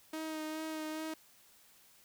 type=tone with vibrato; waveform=sawtooth; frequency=313.4 Hz; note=D#4; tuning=13 cents sharp; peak=-34 dBFS; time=0.13-1.14 s; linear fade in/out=5 ms; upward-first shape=sine; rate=2.4 Hz; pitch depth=19 cents each way; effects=white hiss -63 dBFS RMS until 2.04 s